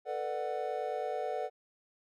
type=chord; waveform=triangle; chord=B minor seventh; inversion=third; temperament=just; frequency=444.5 / 493.9 / 592.7 / 740.8 Hz; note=A4 / B4 / D5 / F#5; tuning=+18 / 0 / +16 / +2 cents; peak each=-37 / -37 / -37 / -35 dBFS; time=0.05-1.5 s; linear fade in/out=50 ms; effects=none